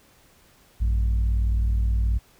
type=tone pair together; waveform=sine; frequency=56.9 / 95.7 Hz; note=A#1 / G2; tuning=-41 / -41 cents; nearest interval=major sixth; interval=900 cents; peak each=-17 / -27 dBFS; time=0.8-2.19 s; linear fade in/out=20 ms; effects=tanh soft clip ceiling -17 dBFS + pink hiss -57 dBFS RMS until 2.39 s